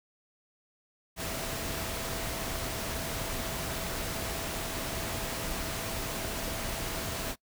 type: tone in noise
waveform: sine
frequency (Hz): 659.3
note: E5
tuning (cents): 0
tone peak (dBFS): -43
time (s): 1.16-7.36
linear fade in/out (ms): 50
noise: pink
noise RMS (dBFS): -35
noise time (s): 1.16-7.36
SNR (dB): -11
effects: noise-tail reverb RT60 0.1 s tail -23 dB re dry

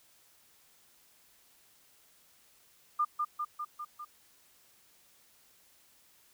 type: tone with echo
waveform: sine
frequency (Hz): 1205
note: D6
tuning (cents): +44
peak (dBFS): -25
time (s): 2.99-3.05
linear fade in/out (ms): 10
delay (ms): 200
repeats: 5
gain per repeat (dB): -3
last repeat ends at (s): 4.05
effects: white hiss -64 dBFS RMS until 6.33 s

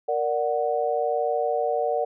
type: chord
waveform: sine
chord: Bb augmented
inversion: none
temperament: equal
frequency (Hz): 466.2 / 587.3 / 740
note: Bb4 / D5 / F#5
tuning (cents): 0 / 0 / 0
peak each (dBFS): -26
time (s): 0.08-2.05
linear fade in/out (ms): 10
effects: none

